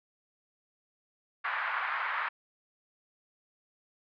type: band-pass noise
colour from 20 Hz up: white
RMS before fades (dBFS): -33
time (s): 1.44-2.29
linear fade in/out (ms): 10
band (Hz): 960 to 1800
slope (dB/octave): 24
effects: resampled to 11025 Hz